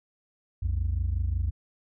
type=tone pair together; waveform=sine; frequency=61.5 / 86.97 Hz; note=B1 / F2; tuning=-7 / -7 cents; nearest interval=tritone; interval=600 cents; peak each=-26 dBFS; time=0.62-1.51 s; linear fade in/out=10 ms; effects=tanh soft clip ceiling -20 dBFS